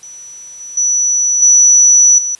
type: tone with level steps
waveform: sine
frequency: 5920 Hz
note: F#8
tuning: in tune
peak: -30 / -26 / -10 / -4 / -15 dBFS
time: 0.03-2.35 s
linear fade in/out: 0 ms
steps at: 0.6 / 0.77 / 1.42 / 2.18 s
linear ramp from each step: 5 ms
effects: white hiss -45 dBFS RMS until 2.39 s + resampled to 24000 Hz